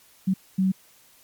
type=tone bursts at uneven times; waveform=sine; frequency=189.3 Hz; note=F#3; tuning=40 cents sharp; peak=-18 dBFS; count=2; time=0.27-0.34 / 0.58-0.72 s; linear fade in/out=10 ms; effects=white hiss -56 dBFS RMS until 1.23 s + MP3 96 kbps

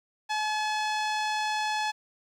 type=tone with low-pass filter; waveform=sawtooth; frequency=855 Hz; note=A5; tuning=50 cents flat; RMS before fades=-29 dBFS; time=0.29-1.92 s; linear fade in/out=20 ms; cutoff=5400 Hz; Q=1.1; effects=10-bit

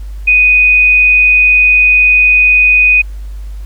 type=tone; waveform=sine; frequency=2489 Hz; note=D#7; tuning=in tune; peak=-4 dBFS; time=0.27-3.02 s; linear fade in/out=10 ms; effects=added 50 Hz sine -21 dBFS peak until 3.65 s + pink hiss -46 dBFS RMS until 3.65 s

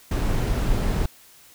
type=noise; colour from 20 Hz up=brown; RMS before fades=-22 dBFS; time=0.11-1.06 s; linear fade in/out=5 ms; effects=white hiss -51 dBFS RMS until 1.54 s

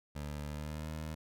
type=tone with pitch glide; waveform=20% pulse; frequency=73.7 to 78.08 Hz; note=D2 to D#2; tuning=+7 to +7 cents; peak=-34 dBFS; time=0.15-1.15 s; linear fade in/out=10 ms; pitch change=+100 cents; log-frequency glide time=0.45-0.9 s; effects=none

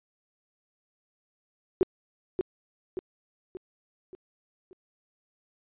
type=tone with echo; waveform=sine; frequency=370.2 Hz; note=F#4; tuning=1 cent sharp; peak=-17 dBFS; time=1.81-1.83 s; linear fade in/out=0 ms; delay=580 ms; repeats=5; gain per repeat=-6 dB; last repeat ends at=4.73 s; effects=resampled to 8000 Hz

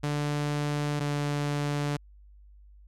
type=tone pair in turn; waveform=sawtooth; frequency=146.83 / 145.4 Hz; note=D3 / D3; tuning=0 / -17 cents; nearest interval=unison; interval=17 cents; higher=first; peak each=-23 / -23 dBFS; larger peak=neither; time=0.03-1 / 1-1.97 s; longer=neither; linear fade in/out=10 ms; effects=added 50 Hz sine -50 dBFS peak until 2.87 s + low-pass 9000 Hz 12 dB/octave

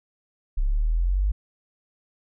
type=exponential sweep; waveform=sine; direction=up; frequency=32.7 to 51.91 Hz; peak=-19 dBFS; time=0.57-1.32 s; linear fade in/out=10 ms; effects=none

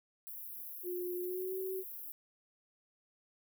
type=high-pass noise; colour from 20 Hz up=white; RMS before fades=-46 dBFS; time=0.27-2.12 s; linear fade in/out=0 ms; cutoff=11000 Hz; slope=96 dB/octave
type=tone with pitch glide; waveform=sine; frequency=357.9 to 377.9 Hz; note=F4 to F#4; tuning=+42 to +37 cents; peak=-36 dBFS; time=0.83-1.84 s; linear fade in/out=50 ms; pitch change=+95 cents; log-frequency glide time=1.2-1.55 s
effects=none

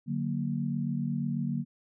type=chord; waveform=sine; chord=D augmented; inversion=none; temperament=equal; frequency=146.83 / 185 / 233.1 Hz; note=D3 / F#3 / A#3; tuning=0 / 0 / 0 cents; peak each=-32 / -34 / -32 dBFS; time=0.06-1.65 s; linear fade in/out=50 ms; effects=none

